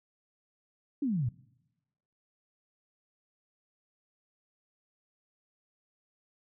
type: exponential sweep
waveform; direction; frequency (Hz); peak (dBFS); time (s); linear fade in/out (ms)
sine; down; 302.7 to 110; -27; 1.02-1.29; 5
effects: noise-tail reverb RT60 1.0 s tail -24 dB re dry